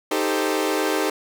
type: chord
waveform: sawtooth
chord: A half-diminished seventh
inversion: second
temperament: equal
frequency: 311.1 / 392 / 440 / 523.3 Hz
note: Eb4 / G4 / A4 / C5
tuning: 0 / 0 / 0 / 0 cents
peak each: -21 / -21 / -23 / -24 dBFS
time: 0.11-1.1 s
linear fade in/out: 5 ms
effects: none